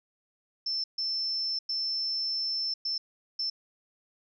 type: tone bursts at uneven times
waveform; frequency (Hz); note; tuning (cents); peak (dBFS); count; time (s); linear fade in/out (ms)
sine; 5320; E8; +15; -28; 5; 0.66-0.84 / 0.98-1.59 / 1.69-2.74 / 2.85-2.98 / 3.39-3.5; 5
effects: none